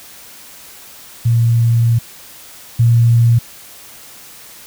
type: tone pair in turn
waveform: sine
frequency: 116.54 / 117.15 Hz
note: A#2 / A#2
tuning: 0 / +9 cents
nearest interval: unison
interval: 9 cents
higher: second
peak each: -9 / -7 dBFS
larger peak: second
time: 1.25-1.99 / 2.79-3.39 s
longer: first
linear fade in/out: 10 ms
effects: white hiss -38 dBFS RMS until 4.66 s